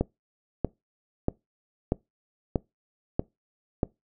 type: click train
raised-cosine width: 2 ms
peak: -10 dBFS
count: 7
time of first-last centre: 0.01-3.832 s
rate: 1.57 Hz
effects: noise-tail reverb RT60 0.2 s tail -23 dB re dry